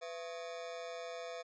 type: ring-modulated tone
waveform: 40% pulse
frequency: 587.3 Hz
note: D5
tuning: in tune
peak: -38 dBFS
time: 0.01-1.43 s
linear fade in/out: 20 ms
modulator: 86.3 Hz
effects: resampled to 16000 Hz